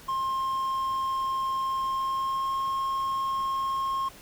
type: tone with pitch glide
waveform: triangle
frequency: 1063 to 1074.7 Hz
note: C6 to C6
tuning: +27 to +46 cents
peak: -24 dBFS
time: 0.08-4.09 s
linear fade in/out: 10 ms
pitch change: +19 cents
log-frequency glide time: 1.91-2.59 s
effects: pink hiss -49 dBFS RMS until 4.21 s